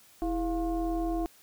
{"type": "tone with frequency modulation", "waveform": "sine", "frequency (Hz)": 329.7, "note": "E4", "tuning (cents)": 0, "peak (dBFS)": -27, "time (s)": [0.22, 1.26], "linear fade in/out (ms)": 0, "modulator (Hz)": 371, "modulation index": 0.95, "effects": ["white hiss -58 dBFS RMS until 1.42 s"]}